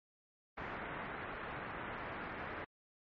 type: low-pass noise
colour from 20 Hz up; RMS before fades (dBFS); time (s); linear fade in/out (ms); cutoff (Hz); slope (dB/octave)
white; -44; 0.57-2.65; 10; 1900; 24
effects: MP3 32 kbps